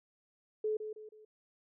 sine tone with echo, 430 Hz, A4, 40 cents flat, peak -30 dBFS, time 0.64-0.77 s, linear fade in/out 5 ms, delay 160 ms, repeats 3, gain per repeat -8 dB, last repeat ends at 1.25 s, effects none

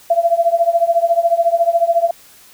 sine tone with tremolo, 678 Hz, E5, 49 cents sharp, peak -7 dBFS, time 0.1-2.11 s, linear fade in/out 5 ms, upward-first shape triangle, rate 14 Hz, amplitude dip 95%, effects white hiss -45 dBFS RMS until 2.53 s

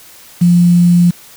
sine tone with quantisation, 174.61 Hz, F3, in tune, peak -5 dBFS, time 0.41-1.11 s, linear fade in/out 10 ms, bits 5, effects white hiss -39 dBFS RMS until 1.36 s

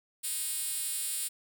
5% pulse tone with high-pass filter, 311.1 Hz, D#4, in tune, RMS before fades -34 dBFS, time 0.23-1.29 s, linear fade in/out 20 ms, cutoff 8500 Hz, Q 0.88, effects none

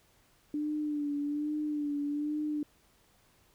sine tone with vibrato, 295.2 Hz, D4, 9 cents sharp, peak -30 dBFS, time 0.54-2.63 s, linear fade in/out 2 ms, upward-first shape sine, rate 1.2 Hz, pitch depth 42 cents each way, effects pink hiss -66 dBFS RMS until 3.54 s

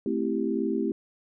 sine chord, A minor seventh, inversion none, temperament equal, 220 / 261.6 / 329.6 / 392 Hz, A3 / C4 / E4 / G4, 0 / 0 / 0 / 0 cents, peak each -30 dBFS, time 0.06-0.92 s, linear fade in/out 2 ms, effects none

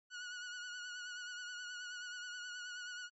sawtooth tone with vibrato, 1461 Hz, F#6, 22 cents flat, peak -40 dBFS, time 0.1-3.1 s, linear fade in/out 50 ms, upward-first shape triangle, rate 9.4 Hz, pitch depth 43 cents each way, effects MP3 32 kbps

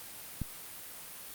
click, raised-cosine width 5 ms, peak -21 dBFS, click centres 0.417 s, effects white hiss -46 dBFS RMS until 1.34 s + Opus 32 kbps

